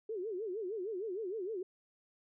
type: tone with vibrato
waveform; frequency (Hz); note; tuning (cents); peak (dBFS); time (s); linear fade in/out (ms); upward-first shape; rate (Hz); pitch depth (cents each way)
sine; 401.9; G4; +43; -36; 0.09-1.63; 5; sine; 6.5; 220
effects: none